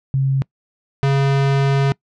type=tone pair in turn; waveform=sine / square; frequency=135 / 137.92 Hz; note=C#3 / C#3; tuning=-45 / -8 cents; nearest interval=unison; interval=37 cents; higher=second; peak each=-14 dBFS; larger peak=neither; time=0.14-0.42 / 1.03-1.92 s; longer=second; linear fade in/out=0 ms; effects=noise-tail reverb RT60 0.1 s tail -24 dB re dry + low-pass 4000 Hz 12 dB/octave